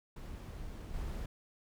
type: noise with level steps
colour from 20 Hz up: brown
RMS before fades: -44 / -40 dBFS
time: 0.16-1.26 s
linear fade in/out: 5 ms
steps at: 0.94 s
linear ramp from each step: 2 ms
effects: none